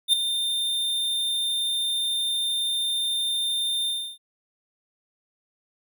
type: tone with ADSR envelope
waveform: square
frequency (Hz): 3613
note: A7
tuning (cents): +45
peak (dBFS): -14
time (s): 0.08-4.18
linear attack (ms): 52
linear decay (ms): 4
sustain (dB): -10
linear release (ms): 310
effects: none